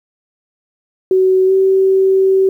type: tone with pitch glide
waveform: sine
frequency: 375.6 to 383 Hz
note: F#4 to G4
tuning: +26 to -40 cents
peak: -8 dBFS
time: 1.11-2.49 s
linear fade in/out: 2 ms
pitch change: +34 cents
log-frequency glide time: 1.46-1.52 s
effects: 8-bit